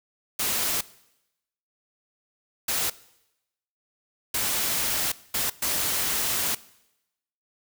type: noise bursts at uneven times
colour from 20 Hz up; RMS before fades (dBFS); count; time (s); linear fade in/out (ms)
white; -26; 5; 0.39-0.81 / 2.68-2.9 / 4.34-5.12 / 5.34-5.5 / 5.62-6.55; 5
effects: noise-tail reverb RT60 0.9 s tail -20 dB re dry